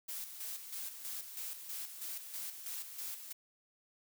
blue noise with tremolo, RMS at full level -42 dBFS, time 0.08-3.33 s, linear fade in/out 10 ms, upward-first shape square, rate 3.1 Hz, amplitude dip 55%, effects none

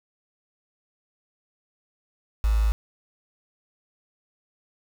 sine tone with quantisation, 54.1 Hz, A1, 29 cents flat, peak -18 dBFS, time 2.44-2.72 s, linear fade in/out 0 ms, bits 6, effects none

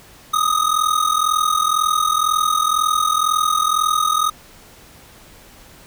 square ring-modulated tone, 1244.5 Hz, D#6, in tune, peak -13 dBFS, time 0.33-4.3 s, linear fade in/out 10 ms, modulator 21 Hz, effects pink hiss -45 dBFS RMS until 5.86 s

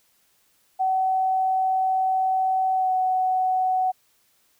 sine tone with pitch glide, 756 to 746 Hz, F#5 to F#5, +37 to +14 cents, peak -19 dBFS, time 0.79-3.92 s, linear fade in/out 20 ms, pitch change -23 cents, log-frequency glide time 2.73-2.92 s, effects white hiss -64 dBFS RMS until 4.59 s

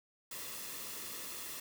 white noise with comb filter, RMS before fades -44 dBFS, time 0.31-1.6 s, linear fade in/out 5 ms, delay 1.3 ms, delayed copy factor -0.5, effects none

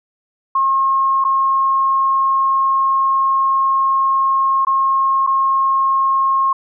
sine tone with dropouts, 1077 Hz, C6, 50 cents sharp, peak -12 dBFS, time 0.55-6.53 s, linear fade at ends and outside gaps 5 ms, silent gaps 1.242-1.248 / 4.65-4.669 / 5.266-5.272 s, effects none

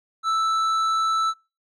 triangle tone with tanh clipping, 1318.5 Hz, E6, in tune, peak -21 dBFS, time 0.23-1.34 s, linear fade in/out 50 ms, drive 13 dB, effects noise-tail reverb RT60 0.3 s tail -26 dB re dry

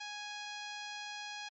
10% pulse tone, 830 Hz, G#5, 1 cent flat, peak -33 dBFS, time 0-1.49 s, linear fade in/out 10 ms, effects MP3 32 kbps

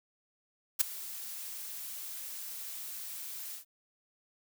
blue noise with ADSR envelope, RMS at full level -23 dBFS, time 0.79-3.65 s, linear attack 20 ms, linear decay 8 ms, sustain -19 dB, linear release 110 ms, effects none

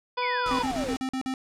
harmonic tone, 493.9 Hz, B4, in tune, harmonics 1 / 2 / 3 / 4 / 5 / 6 / 7 / 9 / 10, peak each -32 / -27 / -38 / -45 / -38 / -47 / -38 / -45 / -42 dBFS, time 0.17-0.63 s, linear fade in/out 10 ms
sine exponential sweep, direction down, 2367 to 440 Hz, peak -30 dBFS, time 0.22-0.94 s, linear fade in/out 5 ms
pink noise, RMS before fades -37 dBFS, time 0.46-0.97 s, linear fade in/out 0 ms
square tone bursts, 261.6 Hz, C4, in tune, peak -28 dBFS, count 7, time 0.51-1.339 s, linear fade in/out 0 ms, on 79 ms, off 46 ms
effects low-pass 8000 Hz 12 dB/octave

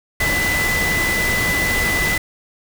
sine tone in noise, 2000 Hz, B6, 21 cents sharp, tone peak -18 dBFS, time 0.2-2.18 s, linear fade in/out 5 ms, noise pink, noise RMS -22 dBFS, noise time 0.2-2.18 s, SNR +1 dB, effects none

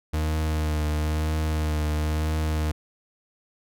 40% pulse tone with vibrato, 77.1 Hz, D#2, 15 cents flat, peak -22 dBFS, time 0.13-2.72 s, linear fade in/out 10 ms, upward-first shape triangle, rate 1 Hz, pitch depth 28 cents each way, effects none

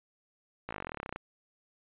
slowing click train, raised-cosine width 0.5 ms, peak -22 dBFS, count 20, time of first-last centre 0.69-1.16 s, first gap 17 ms, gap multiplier 1.04, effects resampled to 8000 Hz

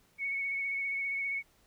sine tone with vibrato, 2217 Hz, C#7, in tune, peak -31 dBFS, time 0.18-1.43 s, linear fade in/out 50 ms, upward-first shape sine, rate 15 Hz, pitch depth 20 cents each way, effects pink hiss -67 dBFS RMS until 1.66 s

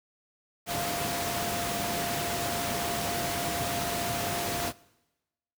sine tone in noise, 694 Hz, F5, 11 cents flat, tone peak -33 dBFS, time 0.66-4.73 s, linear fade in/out 50 ms, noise pink, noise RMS -31 dBFS, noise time 0.66-4.73 s, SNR -5 dB, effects noise-tail reverb RT60 1.0 s tail -22 dB re dry + high-pass 100 Hz 12 dB/octave

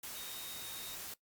sine tone in noise, 3729 Hz, A#7, in tune, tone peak -48 dBFS, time 0.15-0.95 s, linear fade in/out 5 ms, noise white, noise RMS -45 dBFS, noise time 0.03-1.14 s, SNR -6 dB, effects noise-tail reverb RT60 0.1 s tail -19 dB re dry + Opus 48 kbps

